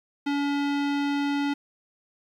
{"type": "tone with low-pass filter", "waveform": "square", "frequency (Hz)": 284.7, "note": "C#4", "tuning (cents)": 46, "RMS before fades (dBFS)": -26, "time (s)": [0.26, 1.54], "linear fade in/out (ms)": 10, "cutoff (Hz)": 3600, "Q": 1.1, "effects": ["9-bit"]}